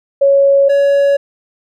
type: tone pair in turn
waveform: sine / triangle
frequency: 555 / 561.8 Hz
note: C#5 / C#5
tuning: +2 / +23 cents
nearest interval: unison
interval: 21 cents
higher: second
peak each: -6 dBFS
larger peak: neither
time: 0.21-0.69 / 0.69-1.17 s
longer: neither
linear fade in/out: 10 ms
effects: none